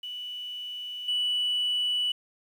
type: tone with level steps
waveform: sine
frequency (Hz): 2960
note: F#7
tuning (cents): 0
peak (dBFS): -34 / -23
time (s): 0.03-2.12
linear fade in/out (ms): 5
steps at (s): 1.08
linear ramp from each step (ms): 5
effects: tanh soft clip ceiling -21 dBFS + 9-bit